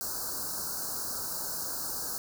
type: band-stop noise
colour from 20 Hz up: white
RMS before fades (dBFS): -35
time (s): 0.01-2.18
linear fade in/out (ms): 0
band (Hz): 1600 to 4200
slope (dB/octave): 96
effects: none